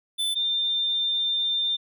square / sine tone pair in turn, 3520 / 3596 Hz, A7 / A7, 0 / +37 cents, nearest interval unison, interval 37 cents, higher second, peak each -24 / -22 dBFS, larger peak second, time 0.18-0.35 / 0.35-1.77 s, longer second, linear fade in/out 20 ms, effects none

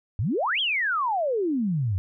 sine exponential two-way sweep, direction up then down, 87.5 to 3359 to 87.5 Hz, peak -22 dBFS, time 0.19-1.98 s, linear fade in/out 0 ms, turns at 0.6 s, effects none

